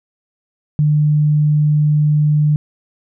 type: tone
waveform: sine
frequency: 150 Hz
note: D3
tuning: 37 cents sharp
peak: -10 dBFS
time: 0.79-2.56 s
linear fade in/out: 0 ms
effects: none